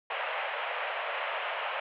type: band-pass noise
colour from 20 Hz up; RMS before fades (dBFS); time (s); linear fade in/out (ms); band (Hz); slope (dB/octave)
pink; -34; 0.1-1.8; 5; 530 to 3000; 48
effects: none